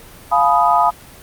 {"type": "chord", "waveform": "sine", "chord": "F half-diminished seventh", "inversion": "none", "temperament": "equal with one note detuned", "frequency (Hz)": [698.5, 850.5, 987.8, 1244.5], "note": ["F5", "Ab5", "Cb6", "Eb6"], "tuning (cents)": [0, 41, 0, 0], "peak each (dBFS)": -16, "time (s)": [0.31, 0.91], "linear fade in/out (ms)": 20, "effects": ["pink hiss -40 dBFS RMS until 1.22 s", "Opus 32 kbps"]}